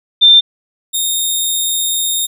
sine / 15% pulse tone pair in turn, 3583 / 3684 Hz, A7 / A#7, +31 / -21 cents, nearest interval unison, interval 48 cents, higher second, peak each -3 / -7 dBFS, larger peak first, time 0.21-0.41 / 0.93-2.27 s, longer second, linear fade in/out 20 ms, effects none

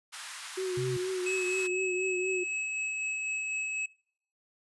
pink high-pass noise, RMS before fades -42 dBFS, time 0.12-1.68 s, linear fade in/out 20 ms, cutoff 1100 Hz, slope 24 dB/octave
sine tone with vibrato, 370 Hz, F#4, in tune, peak -30 dBFS, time 0.57-2.44 s, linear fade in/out 10 ms, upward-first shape triangle, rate 4.2 Hz, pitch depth 49 cents each way
sine tone, 130.81 Hz, C3, in tune, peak -32 dBFS, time 0.77-0.97 s, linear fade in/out 5 ms
square tone with tremolo, 2578 Hz, E7, 39 cents flat, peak -31 dBFS, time 1.26-3.86 s, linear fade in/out 5 ms, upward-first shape sine, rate 4 Hz, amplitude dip 25%
effects noise-tail reverb RT60 0.7 s tail -26 dB re dry + resampled to 24000 Hz

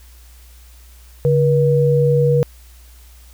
sine tone pair together, 143 / 481 Hz, D3 / B4, -46 / -46 cents, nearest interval octave + major sixth, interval 2100 cents, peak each -14 dBFS, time 1.25-2.43 s, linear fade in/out 0 ms, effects added 60 Hz sine -41 dBFS peak until 3.33 s + white hiss -50 dBFS RMS until 3.33 s

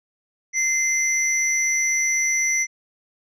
sine tone pair together, 2080 / 5924 Hz, C7 / F#8, -11 / +1 cents, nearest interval octave + tritone, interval 1812 cents, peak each -20 dBFS, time 0.53-2.67 s, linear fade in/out 50 ms, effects tanh soft clip ceiling -13 dBFS

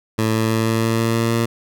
15% pulse tone with pitch steps, 110.6 / 111.3 / 112.01 / 112.73 / 113.45 / 114.17 / 114.9 / 115.63 Hz, A2 / A2 / A2 / A2 / A#2 / A#2 / A#2 / A#2, +9 / +20 / +31 / +42 / -47 / -36 / -25 / -14 cents, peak -10 dBFS, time 0.18-1.46 s, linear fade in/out 10 ms, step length 160 ms, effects none

